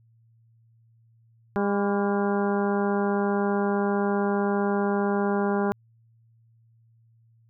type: harmonic tone with a mistuned harmonic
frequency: 201.7 Hz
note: G3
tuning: 50 cents sharp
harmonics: 1 / 2 / 3 / 4 / 5 / 6 / 7 / 8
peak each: -25 / -26 / -33 / -31 / -35 / -39 / -36 / -42 dBFS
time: 1.56-5.72 s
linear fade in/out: 0 ms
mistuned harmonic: 6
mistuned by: -78 cents
effects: added 114 Hz sine -57 dBFS peak until 7.49 s